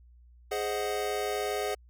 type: chord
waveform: square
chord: Ab dominant seventh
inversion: none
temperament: equal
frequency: 415.3 / 523.3 / 622.3 / 740 Hz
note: Ab4 / C5 / Eb5 / Gb5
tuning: 0 / 0 / 0 / 0 cents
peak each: -33 / -38 / -38 / -36 dBFS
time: 0.51-1.75 s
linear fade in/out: 10 ms
effects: added 60 Hz sine -53 dBFS peak until 1.89 s